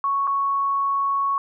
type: tone with dropouts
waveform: sine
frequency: 1108.7 Hz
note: C#6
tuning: in tune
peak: -19 dBFS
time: 0.04-1.38 s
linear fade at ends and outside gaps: 1 ms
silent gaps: 0.271-0.275 s
effects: none